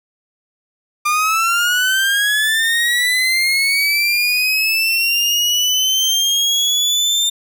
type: linear sweep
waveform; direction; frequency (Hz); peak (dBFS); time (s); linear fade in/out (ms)
30% pulse; up; 1195 to 3615; -11; 1.05-7.3; 10
effects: none